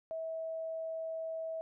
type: tone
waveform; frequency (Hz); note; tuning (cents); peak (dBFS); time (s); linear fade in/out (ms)
sine; 648; E5; -30; -36; 0.11-1.61; 0
effects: none